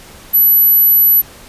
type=tone; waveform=sine; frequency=11840 Hz; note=F#9; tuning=in tune; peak=-6 dBFS; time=0.33-1.22 s; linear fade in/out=20 ms; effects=pink hiss -38 dBFS RMS until 1.48 s + resampled to 32000 Hz